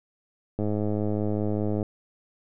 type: click train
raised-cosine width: 2 ms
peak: -15 dBFS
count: 131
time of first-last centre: 0.59-1.828 s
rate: 105 Hz
effects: none